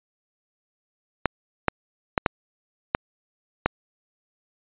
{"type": "clicks", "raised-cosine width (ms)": 0.5, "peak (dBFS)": -3, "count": 6, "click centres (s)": [1.257, 1.683, 2.178, 2.262, 2.949, 3.66], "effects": ["resampled to 8000 Hz"]}